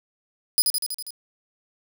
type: tone with echo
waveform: 15% pulse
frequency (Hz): 4978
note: D#8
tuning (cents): 0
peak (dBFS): -9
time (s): 0.58-0.62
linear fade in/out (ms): 0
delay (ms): 81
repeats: 6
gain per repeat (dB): -3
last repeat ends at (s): 1.106
effects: none